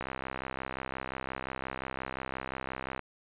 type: click train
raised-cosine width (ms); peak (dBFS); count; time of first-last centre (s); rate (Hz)
0.5; -20; 197; 0.01-2.993; 65.7
effects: resampled to 8000 Hz